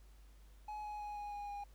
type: tone with pitch steps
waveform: triangle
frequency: 845 / 838.7 / 832.4 / 826.2 / 820 / 813.9 Hz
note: G#5 / G#5 / G#5 / G#5 / G#5 / G#5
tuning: +30 / +17 / +4 / -9 / -22 / -35 cents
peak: -40 dBFS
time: 0.68-1.64 s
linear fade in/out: 5 ms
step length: 160 ms
effects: added 50 Hz sine -57 dBFS peak until 1.74 s + pink hiss -70 dBFS RMS until 1.74 s